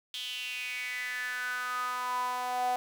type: tone with high-pass filter sweep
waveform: sawtooth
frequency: 249.4 Hz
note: B3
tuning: 17 cents sharp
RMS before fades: -34 dBFS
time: 0.14-2.76 s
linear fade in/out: 0 ms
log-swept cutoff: 3300 to 710 Hz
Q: 7.2
effects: none